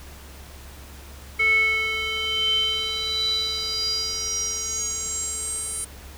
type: tone with band-pass filter sweep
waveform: square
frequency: 440 Hz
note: A4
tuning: in tune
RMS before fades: -25 dBFS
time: 1.39-5.85 s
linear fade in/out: 10 ms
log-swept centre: 2100 to 9300 Hz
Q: 9.9
effects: added 69 Hz sine -42 dBFS peak until 6.17 s + pink hiss -45 dBFS RMS until 6.17 s